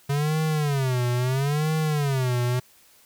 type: tone with vibrato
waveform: square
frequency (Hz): 138.59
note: C#3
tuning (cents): 0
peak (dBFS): -22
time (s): 0.09-2.6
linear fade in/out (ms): 10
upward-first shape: sine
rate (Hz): 0.75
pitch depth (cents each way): 220
effects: white hiss -56 dBFS RMS until 3.05 s